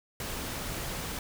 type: noise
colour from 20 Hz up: pink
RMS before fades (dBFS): -36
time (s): 0.2-1.19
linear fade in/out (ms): 2
effects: none